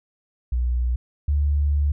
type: tone pair in turn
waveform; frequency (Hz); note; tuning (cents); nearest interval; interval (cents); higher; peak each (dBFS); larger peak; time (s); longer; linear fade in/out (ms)
sine; 61 / 72.56; B1 / D2; -21 / -20; minor third; 301; second; -19 / -17; second; 0.52-0.96 / 1.28-1.92; second; 5
effects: none